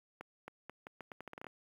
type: accelerating click train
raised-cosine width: 0.5 ms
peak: -30 dBFS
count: 13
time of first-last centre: 0.21-1.467 s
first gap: 270 ms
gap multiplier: 0.8
effects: high-pass 150 Hz 12 dB/octave + 10-bit